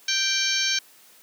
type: harmonic tone with a mistuned harmonic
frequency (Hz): 784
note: G5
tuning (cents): 0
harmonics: 2 / 3 / 4 / 5 / 6 / 7 / 8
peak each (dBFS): -29 / -29 / -29 / -29 / -29 / -29 / -29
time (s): 0.08-0.79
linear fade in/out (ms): 5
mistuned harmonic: 6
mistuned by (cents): -87
effects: white hiss -53 dBFS RMS until 1.22 s + high-pass 200 Hz 12 dB/octave